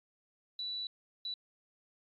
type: tone bursts at uneven times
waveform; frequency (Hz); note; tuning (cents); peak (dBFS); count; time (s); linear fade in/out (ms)
sine; 3951; B7; 0; -36; 2; 0.59-0.87 / 1.25-1.34; 2
effects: AAC 64 kbps